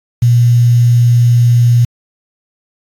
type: tone with quantisation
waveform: sine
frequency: 120 Hz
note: B2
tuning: 49 cents flat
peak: -5 dBFS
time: 0.22-1.85 s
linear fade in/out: 5 ms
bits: 5
effects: AAC 64 kbps